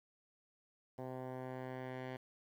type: tone with low-pass filter sweep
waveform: 10% pulse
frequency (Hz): 128.8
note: C3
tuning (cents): -27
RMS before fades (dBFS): -45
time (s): 0.98-2.17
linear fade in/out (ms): 10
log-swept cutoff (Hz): 880 to 2500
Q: 1.1
effects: 11-bit